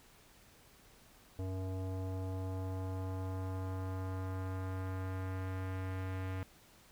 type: tone with low-pass filter sweep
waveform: square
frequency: 94 Hz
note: F#2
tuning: 28 cents sharp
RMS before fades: -39 dBFS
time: 1.39-6.43 s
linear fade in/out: 0 ms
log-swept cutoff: 600 to 2200 Hz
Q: 1.4
effects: pink hiss -62 dBFS RMS until 6.91 s